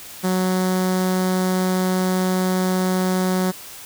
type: tone with notch filter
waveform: sawtooth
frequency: 185 Hz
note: F#3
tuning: in tune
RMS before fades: -20 dBFS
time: 0.23-3.52 s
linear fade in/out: 20 ms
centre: 2600 Hz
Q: 1.5
effects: white hiss -38 dBFS RMS until 3.85 s